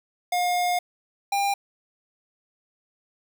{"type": "tone pair in turn", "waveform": "square", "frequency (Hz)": [713, 800.3], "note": ["F5", "G5"], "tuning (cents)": [36, 36], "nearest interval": "major second", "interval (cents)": 200, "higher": "second", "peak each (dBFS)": -22, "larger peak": "neither", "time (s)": [[0.32, 0.79], [1.32, 1.54]], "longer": "first", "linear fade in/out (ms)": 5, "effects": ["8-bit"]}